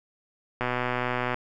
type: click train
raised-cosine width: 0.5 ms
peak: -12 dBFS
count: 92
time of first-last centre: 0.61-1.344 s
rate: 124 Hz
effects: none